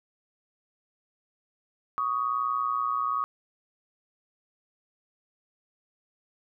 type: tone pair together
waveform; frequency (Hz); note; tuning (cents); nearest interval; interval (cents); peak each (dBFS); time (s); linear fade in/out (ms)
sine; 1123.7 / 1244.5; C#6 / D#6; +23 / 0; major second; 177; -28; 1.98-3.24; 0
effects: none